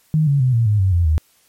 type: tone with pitch steps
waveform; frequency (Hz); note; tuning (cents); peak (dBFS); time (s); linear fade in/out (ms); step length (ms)
sine; 155.56 / 141.01 / 127.82 / 115.87 / 105.03 / 95.21 / 86.3 / 78.23; D#3 / C#3 / C3 / A#2 / G#2 / G2 / F2 / D#2; 0 / +30 / -40 / -10 / +20 / -50 / -20 / +10; -12; 0.14-1.18; 0; 130
effects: white hiss -57 dBFS RMS until 1.48 s + MP3 64 kbps